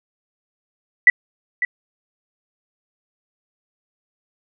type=tone with echo; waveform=sine; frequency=1968 Hz; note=B6; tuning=7 cents flat; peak=-5 dBFS; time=1.07-1.1 s; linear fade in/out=2 ms; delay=550 ms; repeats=1; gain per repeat=-12 dB; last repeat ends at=1.65 s; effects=none